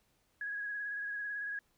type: tone with vibrato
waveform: sine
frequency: 1661.2 Hz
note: G#6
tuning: in tune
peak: -36 dBFS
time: 0.41-1.59 s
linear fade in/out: 2 ms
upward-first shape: sine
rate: 18 Hz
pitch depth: 29 cents each way
effects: pink hiss -74 dBFS RMS until 1.77 s